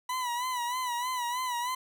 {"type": "tone with vibrato", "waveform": "40% pulse", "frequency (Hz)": 987.8, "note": "B5", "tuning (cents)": 0, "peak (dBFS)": -29, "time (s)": [0.09, 1.75], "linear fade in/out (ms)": 5, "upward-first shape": "sine", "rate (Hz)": 3.2, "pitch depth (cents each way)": 69, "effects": []}